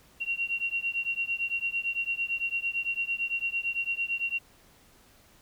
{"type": "beating tone pair", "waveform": "sine", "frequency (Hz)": [2746, 2754.9], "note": ["F7", "F7"], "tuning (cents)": [-30, -24], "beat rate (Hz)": 8.9, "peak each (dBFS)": [-31, -31], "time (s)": [0.2, 4.39], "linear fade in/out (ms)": 20, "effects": ["pink hiss -59 dBFS RMS until 5.41 s"]}